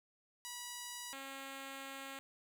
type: tone pair in turn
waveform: 5% pulse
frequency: 972 / 271.5 Hz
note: B5 / C#4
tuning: -28 / -36 cents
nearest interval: octave + minor seventh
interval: 2208 cents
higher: first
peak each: -32 / -34 dBFS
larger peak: first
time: 0.45-1.13 / 1.13-2.19 s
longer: second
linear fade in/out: 0 ms
effects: 11-bit